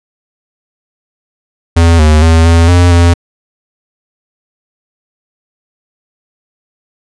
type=tone with pitch steps; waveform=square; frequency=83.8 / 76.9 / 81.8 / 83.6 / 88.1 / 85.9 Hz; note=E2 / D#2 / E2 / E2 / F2 / F2; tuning=+29 / -20 / -13 / +25 / +16 / -28 cents; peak=-4 dBFS; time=1.76-3.14 s; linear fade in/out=10 ms; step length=230 ms; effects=resampled to 22050 Hz